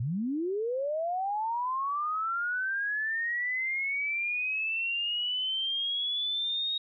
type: linear sweep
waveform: sine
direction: up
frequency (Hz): 106.6 to 3765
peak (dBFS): -28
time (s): 0-6.78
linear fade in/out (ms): 5
effects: none